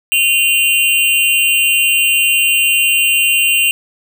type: tone with amplitude modulation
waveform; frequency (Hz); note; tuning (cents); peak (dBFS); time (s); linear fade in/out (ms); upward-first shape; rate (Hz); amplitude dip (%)
square; 2776; F7; -11; -7; 0.12-3.71; 0; sine; 298; 80
effects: none